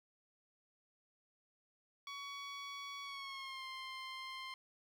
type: tone with pitch glide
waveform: 15% pulse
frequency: 1125 to 1049.7 Hz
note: C#6 to C6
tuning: +25 to +5 cents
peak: -38 dBFS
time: 2.07-4.54 s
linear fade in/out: 2 ms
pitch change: -120 cents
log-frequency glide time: 3.04-3.67 s
effects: low-pass 6000 Hz 12 dB/octave + 11-bit